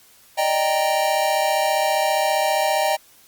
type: chord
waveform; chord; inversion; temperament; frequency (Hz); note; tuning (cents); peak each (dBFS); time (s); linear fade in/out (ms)
square; Eb major seventh; third; equal; 587.3 / 622.3 / 784 / 932.3; D5 / Eb5 / G5 / Bb5; 0 / 0 / 0 / 0; -28 / -23 / -22 / -27; 0.37-2.97; 20
effects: white hiss -52 dBFS RMS until 3.27 s + Opus 48 kbps